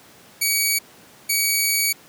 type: tone bursts at uneven times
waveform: 10% pulse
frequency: 2260 Hz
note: C#7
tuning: 33 cents sharp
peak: -9 dBFS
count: 2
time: 0.41-0.79 / 1.29-1.93 s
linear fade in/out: 10 ms
effects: pink hiss -48 dBFS RMS until 2.08 s + high-pass 150 Hz 12 dB/octave